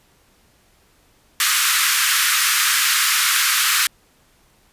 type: high-pass noise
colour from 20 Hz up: pink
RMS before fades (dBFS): -17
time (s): 1.4-3.87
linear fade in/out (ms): 2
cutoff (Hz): 1200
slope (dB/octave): 48
effects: pink hiss -57 dBFS RMS until 4.72 s + resampled to 32000 Hz